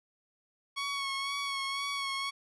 15% pulse tone with vibrato, 1108.7 Hz, C#6, in tune, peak -26 dBFS, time 0.76-2.31 s, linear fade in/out 20 ms, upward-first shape sine, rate 2 Hz, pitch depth 29 cents each way, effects resampled to 22050 Hz

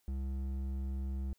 triangle tone with hard clipping, 66.8 Hz, C2, 36 cents sharp, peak -36 dBFS, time 0.08-1.33 s, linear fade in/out 0 ms, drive 12 dB, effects white hiss -75 dBFS RMS until 1.38 s

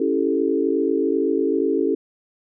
sine chord, A dominant seventh, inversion first, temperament equal, 277.2 / 329.6 / 392 / 440 Hz, C#4 / E4 / G4 / A4, 0 / 0 / 0 / 0 cents, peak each -23 dBFS, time 0-1.95 s, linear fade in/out 5 ms, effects none

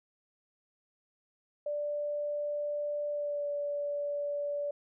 sine tone with pitch glide, 587.3 to 578.5 Hz, D5 to D5, 0 to -26 cents, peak -31 dBFS, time 1.66-4.71 s, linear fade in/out 5 ms, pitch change -26 cents, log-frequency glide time 3.1-3.47 s, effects none

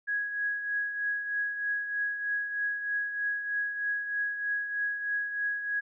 sine tone with tremolo, 1661.2 Hz, G#6, in tune, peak -26 dBFS, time 0.07-5.81 s, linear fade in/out 20 ms, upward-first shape triangle, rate 3.2 Hz, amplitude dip 60%, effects none

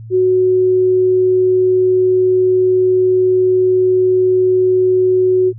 sine tone, 370 Hz, F#4, in tune, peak -9 dBFS, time 0.1-5.53 s, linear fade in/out 50 ms, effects added 112 Hz sine -29 dBFS peak until 5.58 s

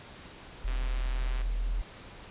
sine tone, 41.2 Hz, E1, in tune, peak -27 dBFS, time 0.64-1.82 s, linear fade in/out 10 ms
click train, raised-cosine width 0.3 ms, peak -28 dBFS, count 96, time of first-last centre 0.68-1.416 s, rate 129 Hz
effects pink hiss -48 dBFS RMS until 2.3 s + resampled to 8000 Hz

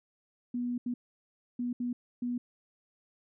sine tone bursts at uneven times, 243.9 Hz, B3, 21 cents flat, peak -30 dBFS, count 5, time 0.54-0.78 / 0.86-0.94 / 1.59-1.73 / 1.8-1.93 / 2.22-2.38 s, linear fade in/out 5 ms, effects none

